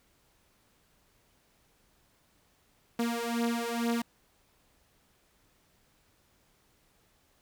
sawtooth beating tone pair, 233.1 / 235.3 Hz, A#3 / A#3, 0 / +16 cents, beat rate 2.2 Hz, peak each -28 dBFS, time 2.99-4.02 s, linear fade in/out 5 ms, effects pink hiss -68 dBFS RMS until 7.41 s

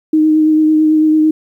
sine tone with vibrato, 310.5 Hz, D#4, 3 cents flat, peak -7 dBFS, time 0.13-1.31 s, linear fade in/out 5 ms, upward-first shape triangle, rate 9 Hz, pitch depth 20 cents each way, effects 8-bit

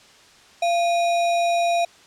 sine tone with sample-and-hold, 687 Hz, F5, 29 cents flat, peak -17 dBFS, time 0.62-1.85 s, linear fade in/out 5 ms, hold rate 3150 Hz, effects white hiss -50 dBFS RMS until 2.06 s + low-pass 6000 Hz 12 dB/octave

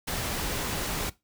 pink noise, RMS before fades -31 dBFS, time 0.07-1.1 s, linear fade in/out 10 ms, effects noise-tail reverb RT60 0.2 s tail -18 dB re dry

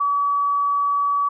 sine tone, 1141 Hz, C#6, 50 cents sharp, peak -17 dBFS, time 0-1.29 s, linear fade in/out 10 ms, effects none

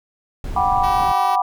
brown noise, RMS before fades -28 dBFS, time 0.44-1.12 s, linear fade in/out 2 ms
sine chord, G major seventh, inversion third, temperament just, 735 / 784 / 980 / 1176 Hz, F#5 / G5 / B5 / D6, -12 / 0 / -14 / +2 cents, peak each -20 / -20 / -20 / -22 dBFS, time 0.56-1.42 s, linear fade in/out 5 ms
5% pulse tone, 380.7 Hz, F#4, 49 cents sharp, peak -19 dBFS, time 0.83-1.36 s, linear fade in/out 10 ms
effects none

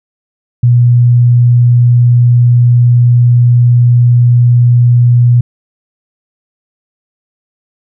sine tone, 121.2 Hz, B2, 32 cents flat, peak -3 dBFS, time 0.63-5.41 s, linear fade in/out 5 ms, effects none

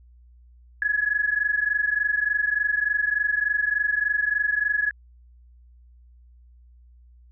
sine tone pair together, 1676.6 / 1700 Hz, G#6 / G#6, +16 / +40 cents, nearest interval unison, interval 24 cents, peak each -23 / -24 dBFS, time 0.82-4.91 s, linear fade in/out 2 ms, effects added 60 Hz sine -49 dBFS peak until 7.31 s

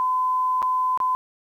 sine tone with dropouts, 1017 Hz, C6, 50 cents flat, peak -19 dBFS, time 0-1.15 s, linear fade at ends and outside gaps 0 ms, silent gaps 0.62-0.627 / 0.975-1.002 s, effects 9-bit

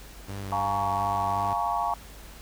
sawtooth tone with vibrato, 98 Hz, G2, in tune, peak -30 dBFS, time 0.28-1.54 s, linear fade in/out 10 ms, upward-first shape sine, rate 2.8 Hz, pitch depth 31 cents each way
sine chord, Bb minor seventh, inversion second, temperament just, 699.2 / 839.1 / 932.3 / 1118.8 Hz, F5 / Ab5 / Bb5 / Db6, +2 / +18 / 0 / +16 cents, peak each -30 dBFS, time 0.52-1.94 s, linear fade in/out 2 ms
effects added 50 Hz sine -45 dBFS peak until 2.41 s + pink hiss -48 dBFS RMS until 2.41 s

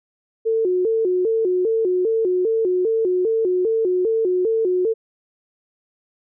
sine tone with vibrato, 404.2 Hz, G#4, 47 cents flat, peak -16 dBFS, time 0.45-4.94 s, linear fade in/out 20 ms, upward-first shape square, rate 2.5 Hz, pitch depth 180 cents each way, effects none

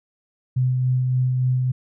sine tone with tremolo, 127.5 Hz, C3, 44 cents flat, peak -16 dBFS, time 0.56-1.72 s, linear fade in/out 10 ms, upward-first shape sine, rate 3.5 Hz, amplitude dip 25%, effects none

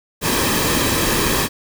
pink noise with comb filter, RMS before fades -18 dBFS, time 0.21-1.49 s, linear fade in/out 50 ms, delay 1.4 ms, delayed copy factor -0.5, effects none

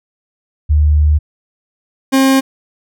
sine / 40% pulse tone pair in turn, 75.1 / 267.6 Hz, D2 / C4, +39 / +39 cents, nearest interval octave + minor seventh, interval 2200 cents, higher second, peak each -7 dBFS, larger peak neither, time 0.69-1.19 / 2.12-2.41 s, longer first, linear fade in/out 20 ms, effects none

